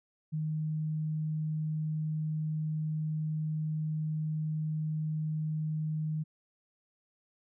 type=tone; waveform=sine; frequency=155.2 Hz; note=D#3; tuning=4 cents flat; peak=-30 dBFS; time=0.32-6.24 s; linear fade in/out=20 ms; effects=none